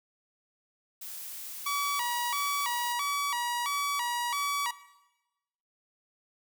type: noise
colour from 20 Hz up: blue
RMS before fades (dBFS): -41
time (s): 1.01-2.93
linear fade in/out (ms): 10
type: tone with vibrato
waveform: sawtooth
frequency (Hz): 1046.5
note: C6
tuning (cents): 0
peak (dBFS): -25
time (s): 1.66-4.71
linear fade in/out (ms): 5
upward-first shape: square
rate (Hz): 1.5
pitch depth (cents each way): 150
effects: noise-tail reverb RT60 1.0 s tail -17 dB re dry

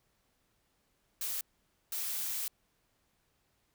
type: noise bursts at uneven times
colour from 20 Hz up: blue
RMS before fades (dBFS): -36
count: 2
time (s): 1.21-1.41 / 1.92-2.48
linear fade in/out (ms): 2
effects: pink hiss -75 dBFS RMS until 3.74 s

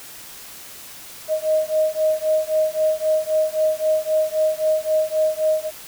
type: beating tone pair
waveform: sine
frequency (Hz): 622.3 / 626.1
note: D#5 / D#5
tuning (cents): 0 / +11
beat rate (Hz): 3.8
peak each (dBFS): -20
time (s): 1.28-5.71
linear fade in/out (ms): 50
effects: white hiss -39 dBFS RMS until 5.87 s

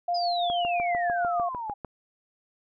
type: tone with tremolo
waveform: sine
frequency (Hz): 700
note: F5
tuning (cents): +4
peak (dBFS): -23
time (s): 0.08-1.49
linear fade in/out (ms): 5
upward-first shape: triangle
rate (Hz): 6.3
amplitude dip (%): 25
type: exponential sweep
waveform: sine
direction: down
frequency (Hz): 5090 to 801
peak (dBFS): -31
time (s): 0.14-1.74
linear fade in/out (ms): 10
type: click train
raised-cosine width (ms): 1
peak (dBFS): -22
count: 10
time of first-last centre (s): 0.5-1.847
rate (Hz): 6.68
effects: none

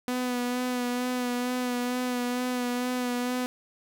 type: tone with vibrato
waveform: sawtooth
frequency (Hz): 247.7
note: B3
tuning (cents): +5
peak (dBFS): -23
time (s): 0.08-3.46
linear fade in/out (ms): 0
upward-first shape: sine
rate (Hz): 2.2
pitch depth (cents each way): 24
effects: none

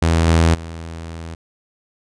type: tone with level steps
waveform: sawtooth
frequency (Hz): 82.41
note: E2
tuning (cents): 0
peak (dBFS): -9 / -7 / -25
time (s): 0.02-1.35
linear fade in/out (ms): 5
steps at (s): 0.27 / 0.54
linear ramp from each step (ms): 10
effects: resampled to 22050 Hz

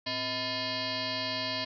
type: tone with frequency modulation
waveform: sine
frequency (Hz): 2500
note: D#7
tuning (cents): +8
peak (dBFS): -30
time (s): 0.06-1.65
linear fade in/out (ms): 10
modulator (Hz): 373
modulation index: 6.2
effects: none

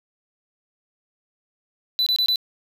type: tone bursts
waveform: triangle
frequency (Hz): 3990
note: B7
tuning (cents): +17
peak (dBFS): -16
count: 4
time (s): 1.99-2.358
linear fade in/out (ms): 0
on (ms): 74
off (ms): 24
effects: none

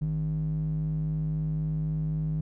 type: tone with band-pass filter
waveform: square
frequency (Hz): 51.91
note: G#1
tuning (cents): 0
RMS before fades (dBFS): -29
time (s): 0.01-2.41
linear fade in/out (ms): 5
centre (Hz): 140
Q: 8.7
effects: none

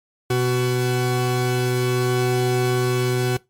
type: tone pair together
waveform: 40% pulse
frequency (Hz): 124.84 / 374.1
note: B2 / F#4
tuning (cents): +19 / +19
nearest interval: octave + perfect fifth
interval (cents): 1900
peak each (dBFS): -20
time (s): 0.3-3.37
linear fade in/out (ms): 5
effects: noise-tail reverb RT60 0.2 s tail -21 dB re dry + MP3 64 kbps

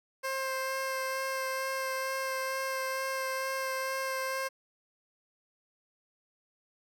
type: tone with vibrato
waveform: 15% pulse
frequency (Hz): 529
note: C5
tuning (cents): +19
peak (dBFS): -25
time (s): 0.23-4.49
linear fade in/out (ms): 20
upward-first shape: sine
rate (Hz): 2.2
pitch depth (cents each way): 10
effects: none

